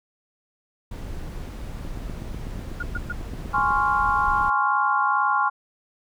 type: noise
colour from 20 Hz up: brown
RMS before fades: -33 dBFS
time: 0.91-4.5 s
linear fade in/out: 5 ms
type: click train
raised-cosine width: 3 ms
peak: -22 dBFS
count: 16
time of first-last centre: 1.85-3.706 s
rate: 8.08 Hz
type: tone bursts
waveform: sine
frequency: 1430 Hz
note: F6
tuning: 41 cents sharp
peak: -26 dBFS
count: 3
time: 2.8-3.124 s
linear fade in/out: 5 ms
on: 28 ms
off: 120 ms
type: chord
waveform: sine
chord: Db major seventh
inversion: second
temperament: equal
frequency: 830.6 / 1046.5 / 1108.7 / 1396.9 Hz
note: Ab5 / C6 / Db6 / F6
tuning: 0 / 0 / 0 / 0 cents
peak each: -24 dBFS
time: 3.53-5.5 s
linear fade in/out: 20 ms
effects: none